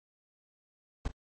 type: noise with echo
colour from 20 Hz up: brown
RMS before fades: -31 dBFS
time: 1.05-1.08 s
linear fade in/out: 5 ms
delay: 36 ms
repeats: 1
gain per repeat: -14 dB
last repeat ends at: 1.116 s
effects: MP3 32 kbps